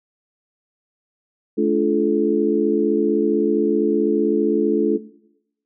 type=harmonic tone with a mistuned harmonic; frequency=72 Hz; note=D2; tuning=34 cents flat; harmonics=3 / 4 / 5 / 6; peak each=-21 / -21 / -21 / -21 dBFS; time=1.57-4.98 s; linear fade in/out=20 ms; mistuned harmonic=5; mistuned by=-81 cents; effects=noise-tail reverb RT60 0.8 s tail -17 dB re dry